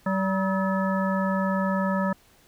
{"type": "harmonic tone with a mistuned harmonic", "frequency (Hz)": 191.7, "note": "G3", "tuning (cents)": -38, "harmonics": [1, 3, 5, 7, 9], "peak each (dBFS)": [-24, -29, -31, -32, -34], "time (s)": [0.06, 2.13], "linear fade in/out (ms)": 5, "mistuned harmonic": 7, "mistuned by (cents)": -76, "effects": ["pink hiss -58 dBFS RMS until 2.47 s"]}